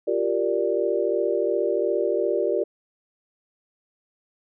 sine chord, G minor seventh, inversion third, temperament equal, 349.2 / 392 / 466.2 / 587.3 Hz, F4 / G4 / Bb4 / D5, 0 / 0 / 0 / 0 cents, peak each -27 / -25 / -26 / -26 dBFS, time 0.07-2.64 s, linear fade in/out 10 ms, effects none

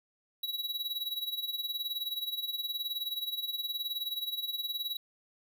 square tone with tremolo, 3900 Hz, B7, 23 cents flat, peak -31 dBFS, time 0.43-4.97 s, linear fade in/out 5 ms, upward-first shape sine, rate 19 Hz, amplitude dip 75%, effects none

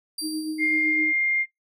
25% pulse tone with exponential decay, 4712 Hz, D8, 5 cents sharp, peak -23 dBFS, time 0.18-1.1 s, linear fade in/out 5 ms, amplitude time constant 200 ms
sine tone with tremolo, 311.1 Hz, D#4, in tune, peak -25 dBFS, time 0.21-1.13 s, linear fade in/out 50 ms, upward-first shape sine, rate 7.8 Hz, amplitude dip 45%
sine tone, 2114 Hz, C7, 17 cents sharp, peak -20 dBFS, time 0.58-1.46 s, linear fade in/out 50 ms
effects noise-tail reverb RT60 0.2 s tail -26 dB re dry

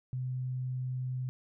sine tone, 127.8 Hz, C3, 40 cents flat, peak -32 dBFS, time 0.13-1.29 s, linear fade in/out 0 ms, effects none

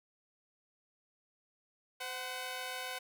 10% pulse tone pair together, 513 / 745.9 Hz, C5 / F#5, -34 / +14 cents, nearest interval tritone, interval 648 cents, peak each -34 / -33 dBFS, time 2-2.99 s, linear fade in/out 10 ms, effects none

